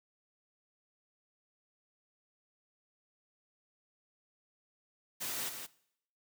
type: noise with echo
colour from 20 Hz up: white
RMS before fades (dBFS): -38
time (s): 5.2-5.5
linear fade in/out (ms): 20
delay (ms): 170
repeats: 1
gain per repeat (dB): -6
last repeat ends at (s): 5.67
effects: noise-tail reverb RT60 0.7 s tail -20 dB re dry + high-pass 100 Hz 12 dB/octave